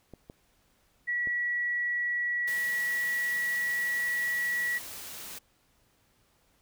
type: clicks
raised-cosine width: 2 ms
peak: -31 dBFS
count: 3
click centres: 0.137 / 0.299 / 1.273 s
type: tone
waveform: sine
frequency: 1935 Hz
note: B6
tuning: 36 cents flat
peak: -27 dBFS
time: 1.07-4.79 s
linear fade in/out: 20 ms
type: noise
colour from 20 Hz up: white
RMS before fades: -42 dBFS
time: 2.47-5.39 s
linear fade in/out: 10 ms
effects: pink hiss -68 dBFS RMS until 6.61 s